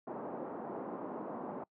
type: band-pass noise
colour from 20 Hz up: pink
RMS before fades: -42 dBFS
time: 0.07-1.64 s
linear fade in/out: 5 ms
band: 210 to 1000 Hz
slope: 24 dB/octave
effects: noise-tail reverb RT60 0.1 s tail -24 dB re dry